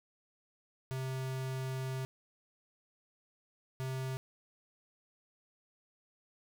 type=tone bursts at uneven times; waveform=square; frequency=131.3 Hz; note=C3; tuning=6 cents sharp; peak=-36 dBFS; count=2; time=0.91-2.05 / 3.8-4.17 s; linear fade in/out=0 ms; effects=none